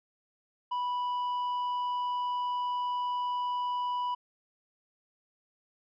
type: tone with tanh clipping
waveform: triangle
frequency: 985 Hz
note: B5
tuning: 5 cents flat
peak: -30 dBFS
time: 0.71-4.15 s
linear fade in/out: 10 ms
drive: 9 dB
effects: none